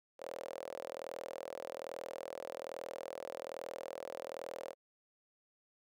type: tone with high-pass filter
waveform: sawtooth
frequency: 41.2 Hz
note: E1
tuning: in tune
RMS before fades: -45 dBFS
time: 0.18-4.75 s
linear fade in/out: 50 ms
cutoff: 540 Hz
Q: 6.6
effects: none